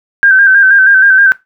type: tone with vibrato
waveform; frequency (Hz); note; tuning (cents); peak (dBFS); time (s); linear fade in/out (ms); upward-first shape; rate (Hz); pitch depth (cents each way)
sine; 1570; G6; +2; -3; 0.23-1.32; 0; square; 6.3; 42
effects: noise-tail reverb RT60 0.2 s tail -18 dB re dry